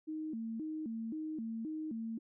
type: tone with vibrato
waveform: sine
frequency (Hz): 265.3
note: C4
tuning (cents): +24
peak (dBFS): -37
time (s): 0.07-2.19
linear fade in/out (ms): 20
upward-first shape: square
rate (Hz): 1.9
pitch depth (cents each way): 280
effects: none